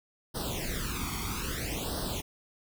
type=noise with flanger; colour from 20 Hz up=pink; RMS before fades=-34 dBFS; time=0.34-2.22 s; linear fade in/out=20 ms; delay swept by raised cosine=0.21 to 0.9 ms; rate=0.61 Hz; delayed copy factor=+0.95; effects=none